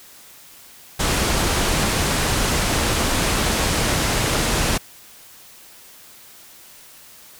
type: low-pass noise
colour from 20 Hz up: pink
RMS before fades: -20 dBFS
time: 0.99-4.78 s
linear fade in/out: 10 ms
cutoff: 11000 Hz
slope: 24 dB/octave
effects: white hiss -45 dBFS RMS until 7.39 s